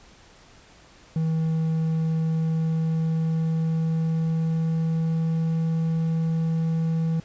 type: tone with pitch glide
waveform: triangle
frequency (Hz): 160.7 to 162.66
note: E3 to E3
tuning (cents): -44 to -23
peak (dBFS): -19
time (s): 1.16-7.2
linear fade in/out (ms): 2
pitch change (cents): +21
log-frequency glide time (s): 1.92-5.6
effects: pink hiss -52 dBFS RMS until 7.24 s + resampled to 16000 Hz